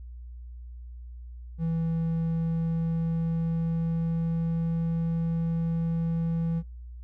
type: tone with pitch glide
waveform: triangle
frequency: 164.4 to 165.64 Hz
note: E3 to E3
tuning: -4 to +9 cents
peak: -23 dBFS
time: 1.58-6.63 s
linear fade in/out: 50 ms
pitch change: +13 cents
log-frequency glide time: 2.12-4.8 s
effects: noise-tail reverb RT60 0.4 s tail -26 dB re dry + added 60 Hz sine -39 dBFS peak until 7.03 s